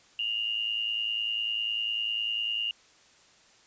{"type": "tone pair together", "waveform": "sine", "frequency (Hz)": [2804, 2914], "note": ["F7", "F#7"], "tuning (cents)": [6, -27], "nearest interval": "minor second", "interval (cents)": 67, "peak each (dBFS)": [-29, -33], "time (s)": [0.19, 2.71], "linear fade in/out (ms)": 2, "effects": ["white hiss -59 dBFS RMS until 3.66 s", "resampled to 16000 Hz"]}